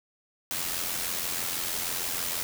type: noise with amplitude modulation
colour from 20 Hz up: white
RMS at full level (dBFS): -29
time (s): 0.51-2.43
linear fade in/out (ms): 0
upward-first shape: sine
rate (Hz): 86.3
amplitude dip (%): 50
effects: none